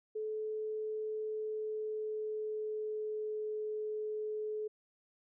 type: tone with pitch glide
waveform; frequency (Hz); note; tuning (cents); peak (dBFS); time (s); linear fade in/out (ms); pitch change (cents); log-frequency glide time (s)
sine; 432.1 to 427.9; A4 to A4; -31 to -48; -35; 0.15-4.68; 10; -17; 1.24-3.53
effects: none